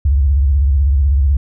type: tone with vibrato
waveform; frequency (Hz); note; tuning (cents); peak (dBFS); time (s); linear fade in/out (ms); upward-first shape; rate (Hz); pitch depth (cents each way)
sine; 69.3; C#2; 0; -9; 0.05-1.37; 5; sine; 16; 170
effects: none